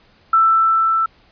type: tone with level ramp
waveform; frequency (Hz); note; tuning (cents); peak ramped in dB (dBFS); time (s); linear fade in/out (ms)
sine; 1328; E6; +12; -9 to -14; 0.33-1.06; 5
effects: pink hiss -53 dBFS RMS until 1.31 s + resampled to 11025 Hz